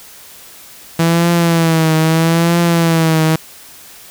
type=tone with vibrato; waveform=sawtooth; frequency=164.81 Hz; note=E3; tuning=in tune; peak=-6 dBFS; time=0.99-3.36 s; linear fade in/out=5 ms; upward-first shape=triangle; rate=0.78 Hz; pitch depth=74 cents each way; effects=white hiss -38 dBFS RMS until 4.1 s